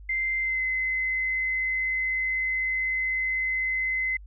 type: tone with pitch glide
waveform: sine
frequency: 2084 to 2049 Hz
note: C7 to C7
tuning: -7 to -37 cents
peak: -24 dBFS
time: 0.09-4.17 s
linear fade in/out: 5 ms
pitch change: -30 cents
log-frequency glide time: 0.41-0.62 s
effects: added 50 Hz sine -42 dBFS peak until 4.26 s